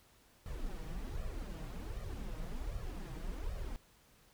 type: noise with flanger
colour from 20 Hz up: brown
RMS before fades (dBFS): -41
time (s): 0.46-3.76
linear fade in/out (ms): 0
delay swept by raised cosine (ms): 1.6 to 6.4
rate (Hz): 1.3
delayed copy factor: +1
effects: pink hiss -66 dBFS RMS until 4.33 s